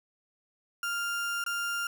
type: tone with dropouts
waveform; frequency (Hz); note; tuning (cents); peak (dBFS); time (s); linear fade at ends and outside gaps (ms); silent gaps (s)
35% pulse; 1398; F6; +1; -28; 0.83-1.87; 2; 1.44-1.463
effects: none